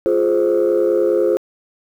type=chord; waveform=sine; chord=F minor; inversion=none; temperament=just; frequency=349.2 / 419.1 / 523.8 Hz; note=F4 / Ab4 / C5; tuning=0 / +16 / +2 cents; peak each=-16 dBFS; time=0.06-1.37 s; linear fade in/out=0 ms; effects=tanh soft clip ceiling -8 dBFS + 8-bit